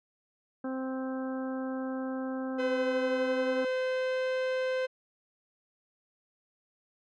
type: harmonic tone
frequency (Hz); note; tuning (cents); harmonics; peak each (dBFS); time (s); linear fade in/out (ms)
261.6; C4; 0; 1 / 2 / 3 / 4 / 5 / 6; -33 / -38 / -45 / -48 / -47 / -48; 0.64-3.65; 5
type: tone with pitch glide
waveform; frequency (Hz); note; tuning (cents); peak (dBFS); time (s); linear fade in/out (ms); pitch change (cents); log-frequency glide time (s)
45% pulse; 510 to 515.9; C5 to C5; -44 to -24; -28; 2.58-4.87; 20; +20; 2.73-4.31
effects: low-pass 3000 Hz 12 dB/octave